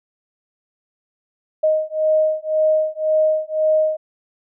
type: beating tone pair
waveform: sine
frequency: 622.3 / 624.2 Hz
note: D#5 / D#5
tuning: 0 / +5 cents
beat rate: 1.9 Hz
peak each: -18 dBFS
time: 1.63-3.97 s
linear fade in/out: 10 ms
effects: none